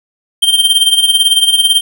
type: tone with tremolo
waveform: square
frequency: 3157 Hz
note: G7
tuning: 12 cents sharp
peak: -5 dBFS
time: 0.42-1.81 s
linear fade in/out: 10 ms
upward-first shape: sine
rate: 18 Hz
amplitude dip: 70%
effects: none